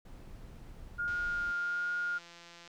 brown noise, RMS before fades -48 dBFS, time 0.05-1.52 s, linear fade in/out 5 ms
sine tone with vibrato, 1417 Hz, F6, 25 cents sharp, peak -31 dBFS, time 0.98-2.19 s, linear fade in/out 20 ms, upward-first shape triangle, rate 1.3 Hz, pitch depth 12 cents each way
click train, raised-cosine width 0.2 ms, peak -35 dBFS, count 274, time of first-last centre 1.08-2.676 s, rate 171 Hz
effects none

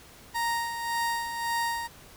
30% pulse tone with tremolo, 932.3 Hz, A#5, in tune, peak -23 dBFS, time 0.34-1.88 s, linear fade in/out 20 ms, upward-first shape sine, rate 1.8 Hz, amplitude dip 55%, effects pink hiss -51 dBFS RMS until 2.16 s

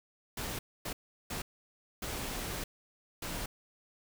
pink noise bursts at uneven times, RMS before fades -38 dBFS, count 5, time 0.37-0.59 / 0.85-0.93 / 1.3-1.42 / 2.02-2.64 / 3.22-3.46 s, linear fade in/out 5 ms, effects none

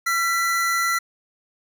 square tone pair together, 1359 / 1974.9 Hz, F6 / B6, -48 / -1 cents, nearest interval tritone, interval 647 cents, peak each -23 dBFS, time 0.06-0.99 s, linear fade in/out 10 ms, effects none

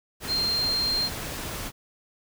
sine tone in noise, 4186 Hz, C8, in tune, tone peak -23 dBFS, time 0.27-1.1 s, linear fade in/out 50 ms, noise pink, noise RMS -34 dBFS, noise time 0.2-1.72 s, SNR +8 dB, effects none

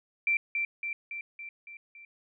sine tone with echo, 2349 Hz, D7, in tune, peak -23 dBFS, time 0.27-0.37 s, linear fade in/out 2 ms, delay 280 ms, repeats 6, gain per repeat -4 dB, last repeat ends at 2.05 s, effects none

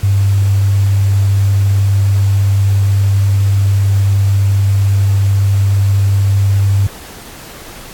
sine tone with quantisation, 98.8 Hz, G2, 14 cents sharp, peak -8 dBFS, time 0.03-6.87 s, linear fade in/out 5 ms, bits 6, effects pink hiss -33 dBFS RMS until 7.93 s + AAC 64 kbps

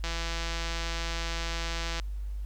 click train, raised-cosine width 0.2 ms, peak -17 dBFS, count 328, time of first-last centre 0.04-1.998 s, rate 167 Hz, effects added 50 Hz sine -32 dBFS peak until 2.45 s + pink hiss -62 dBFS RMS until 2.45 s

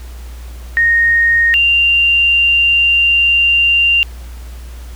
sine tone pair in turn, 1856 / 2781 Hz, A#6 / F7, -8 / -8 cents, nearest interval perfect fifth, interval 700 cents, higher second, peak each -8 dBFS, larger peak neither, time 0.77-1.54 / 1.54-4.03 s, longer second, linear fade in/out 0 ms, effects added 60 Hz sine -27 dBFS peak until 4.95 s + pink hiss -41 dBFS RMS until 4.95 s

